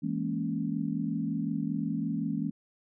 sine chord, A# half-diminished seventh, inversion second, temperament equal, 164.81 / 207.7 / 233.1 / 277.2 Hz, E3 / G#3 / A#3 / C#4, 0 / 0 / 0 / 0 cents, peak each -34 dBFS, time 0.02-2.51 s, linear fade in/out 20 ms, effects none

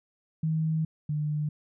sine tone pair in turn, 158.7 / 150.08 Hz, D#3 / D3, +35 / +38 cents, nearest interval minor second, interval 97 cents, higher first, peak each -24 / -26 dBFS, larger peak first, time 0.43-0.85 / 1.09-1.49 s, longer first, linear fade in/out 5 ms, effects none

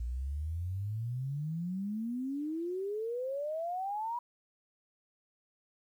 sine exponential sweep, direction up, 57.2 to 977 Hz, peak -33 dBFS, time 0-4.19 s, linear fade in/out 5 ms, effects 11-bit

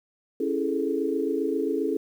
sine chord, A major seventh, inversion first, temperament just, 275 / 330 / 412.5 / 440 Hz, C#4 / E4 / G#4 / A4, -14 / +2 / -12 / 0 cents, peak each -29 dBFS, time 0.4-1.97 s, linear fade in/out 5 ms, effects 9-bit

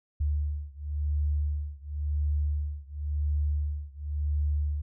sine beating tone pair, 73.42 / 74.36 Hz, D2 / D2, 0 / +22 cents, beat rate 0.94 Hz, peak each -29 / -30 dBFS, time 0.2-4.82 s, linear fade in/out 10 ms, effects none

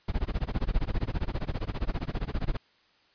brown noise with tremolo, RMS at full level -26 dBFS, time 0.08-2.57 s, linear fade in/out 5 ms, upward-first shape sine, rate 15 Hz, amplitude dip 100%, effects white hiss -64 dBFS RMS until 3.14 s + resampled to 11025 Hz

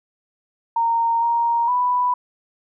sine tone with pitch steps, 924 / 935 / 989 Hz, A#5 / A#5 / B5, -16 / +5 / +2 cents, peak -16 dBFS, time 0.76-2.14 s, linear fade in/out 5 ms, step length 460 ms, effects none

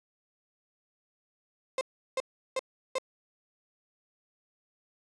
35% pulse tone bursts, 523.3 Hz, C5, in tune, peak -26 dBFS, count 4, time 1.78-2.984 s, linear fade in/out 2 ms, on 31 ms, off 360 ms, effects resampled to 22050 Hz

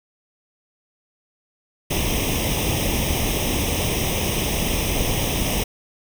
pink noise with comb filter, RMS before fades -22 dBFS, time 1.9-5.64 s, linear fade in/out 10 ms, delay 0.34 ms, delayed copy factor +0.8, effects none

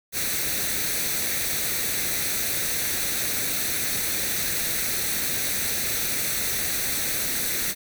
white noise with comb filter, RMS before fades -26 dBFS, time 0.12-7.75 s, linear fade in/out 50 ms, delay 0.49 ms, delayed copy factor +0.6, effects none

